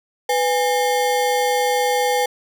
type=ring-modulated tone; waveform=square; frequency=659.3 Hz; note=E5; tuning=in tune; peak=-14 dBFS; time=0.29-2.26 s; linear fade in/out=5 ms; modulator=162 Hz; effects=none